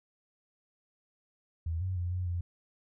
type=tone with pitch steps; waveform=sine; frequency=82.2 / 93.1 / 88.1 / 90.7 / 87.4 Hz; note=E2 / F#2 / F2 / F#2 / F2; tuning=-4 / +11 / +16 / -34 / +2 cents; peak=-30 dBFS; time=1.66-2.41 s; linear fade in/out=5 ms; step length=150 ms; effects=none